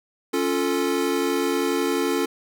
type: chord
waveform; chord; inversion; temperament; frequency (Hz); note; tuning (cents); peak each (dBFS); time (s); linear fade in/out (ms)
square; Db augmented; none; equal; 277.2 / 349.2 / 440; Db4 / F4 / A4; 0 / 0 / 0; -26; 0.33-2.26; 10
effects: none